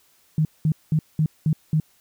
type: tone bursts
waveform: sine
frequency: 155.56 Hz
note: D#3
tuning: in tune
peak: -16 dBFS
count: 6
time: 0.38-1.8 s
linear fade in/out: 2 ms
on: 70 ms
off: 200 ms
effects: white hiss -60 dBFS RMS until 2 s